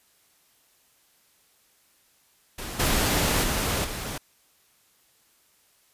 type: noise with level steps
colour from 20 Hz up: pink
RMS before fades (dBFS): -35 / -23 / -26 / -33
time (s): 2.58-4.18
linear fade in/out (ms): 5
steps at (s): 2.79 / 3.43 / 3.84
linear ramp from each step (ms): 10
effects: white hiss -63 dBFS RMS until 5.93 s + resampled to 32000 Hz